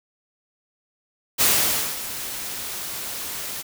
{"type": "noise with ADSR envelope", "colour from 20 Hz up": "white", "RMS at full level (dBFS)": -17, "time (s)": [1.38, 3.63], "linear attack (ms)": 34, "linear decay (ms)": 540, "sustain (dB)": -14, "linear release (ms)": 23, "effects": []}